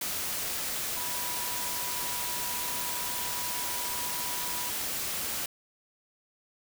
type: tone in noise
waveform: sine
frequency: 976 Hz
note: B5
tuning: 21 cents flat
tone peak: -40 dBFS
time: 0.96-4.7 s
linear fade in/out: 5 ms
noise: white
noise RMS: -33 dBFS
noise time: 0.01-5.46 s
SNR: -10 dB
effects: none